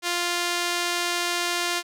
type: tone with band-pass filter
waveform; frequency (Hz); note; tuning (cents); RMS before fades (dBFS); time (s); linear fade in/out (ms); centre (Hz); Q
sawtooth; 349.2; F4; 0; -26; 0.02-1.83; 50; 4400; 0.52
effects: none